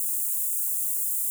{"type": "high-pass noise", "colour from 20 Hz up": "white", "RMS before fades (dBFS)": -27, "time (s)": [0, 1.3], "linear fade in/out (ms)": 0, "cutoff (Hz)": 7600, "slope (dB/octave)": 48, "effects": []}